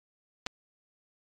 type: clicks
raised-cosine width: 0.2 ms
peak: -16 dBFS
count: 2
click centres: 0.464 / 0.468 s
effects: AAC 64 kbps